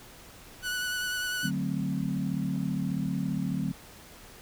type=tone with vibrato; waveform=sawtooth; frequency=1480 Hz; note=F#6; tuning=in tune; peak=-26 dBFS; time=0.62-1.51 s; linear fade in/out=50 ms; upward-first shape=sine; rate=10 Hz; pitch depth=17 cents each way
type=chord; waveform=sine; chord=D dominant seventh; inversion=none; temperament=equal; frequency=146.83 / 185 / 220 / 261.6 Hz; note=D3 / F#3 / A3 / C4; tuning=0 / 0 / 0 / 0 cents; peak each=-33 / -31 / -35 / -34 dBFS; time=1.43-3.72 s; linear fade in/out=10 ms
effects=pink hiss -50 dBFS RMS until 4.41 s